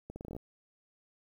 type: accelerating click train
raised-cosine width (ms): 2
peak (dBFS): -29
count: 9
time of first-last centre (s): 0.1-0.365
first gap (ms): 60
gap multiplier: 0.82
effects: 10-bit